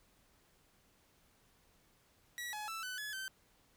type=tone with pitch steps; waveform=sawtooth; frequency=1931 / 846 / 1325 / 1503 / 1700 / 1545 Hz; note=B6 / G#5 / E6 / F#6 / G#6 / G6; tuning=-39 / +32 / +9 / +27 / +40 / -26 cents; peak=-37 dBFS; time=2.38-3.28 s; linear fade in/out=0 ms; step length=150 ms; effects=pink hiss -70 dBFS RMS until 3.76 s